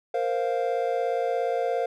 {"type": "chord", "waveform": "triangle", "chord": "Bb suspended second", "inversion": "none", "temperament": "equal", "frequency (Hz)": [466.2, 523.3, 698.5], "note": ["Bb4", "C5", "F5"], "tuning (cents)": [0, 0, 0], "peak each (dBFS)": -26, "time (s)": [0.14, 1.86], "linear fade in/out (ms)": 5, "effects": []}